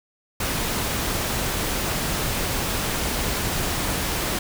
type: noise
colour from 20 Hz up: pink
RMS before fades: -25 dBFS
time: 0.4-4.39 s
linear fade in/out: 5 ms
effects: none